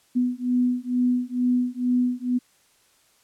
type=beating tone pair; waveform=sine; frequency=246.9 / 249.1 Hz; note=B3 / B3; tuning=0 / +15 cents; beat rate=2.2 Hz; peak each=-23 dBFS; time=0.15-2.39 s; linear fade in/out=20 ms; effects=white hiss -61 dBFS RMS until 3.23 s + low-pass 11000 Hz 12 dB/octave